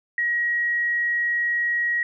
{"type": "tone", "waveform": "sine", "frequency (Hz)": 1900, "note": "A#6", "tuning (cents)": 33, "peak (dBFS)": -20, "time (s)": [0.18, 2.03], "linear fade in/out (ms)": 2, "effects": []}